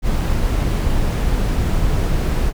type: noise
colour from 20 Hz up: brown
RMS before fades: -17 dBFS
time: 0.02-2.53 s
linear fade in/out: 50 ms
effects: none